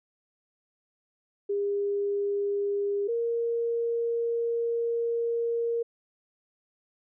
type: tone pair in turn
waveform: sine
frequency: 404.1 / 466.3 Hz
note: G#4 / A#4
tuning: -47 / +1 cents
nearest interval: major second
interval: 248 cents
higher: second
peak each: -25 dBFS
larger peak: neither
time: 1.49-3.08 / 3.08-5.83 s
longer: second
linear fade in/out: 10 ms
effects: none